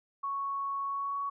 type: tone with pitch glide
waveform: sine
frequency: 1108.7 to 1120.3 Hz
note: C#6 to C#6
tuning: 0 to +18 cents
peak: -31 dBFS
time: 0.23-1.3 s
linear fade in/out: 10 ms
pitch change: +18 cents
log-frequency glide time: 0.85-1.18 s
effects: none